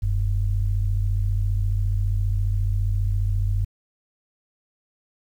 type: tone pair together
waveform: sine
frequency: 43.29 / 98 Hz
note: F1 / G2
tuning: -14 / 0 cents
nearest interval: octave + major second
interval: 1414 cents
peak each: -22 dBFS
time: 0.02-3.65 s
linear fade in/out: 10 ms
effects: 9-bit